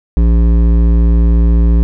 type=tone with hard clipping; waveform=sine; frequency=57.2 Hz; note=A#1; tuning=32 cents flat; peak=-8 dBFS; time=0.17-1.83 s; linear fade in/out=0 ms; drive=12 dB; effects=none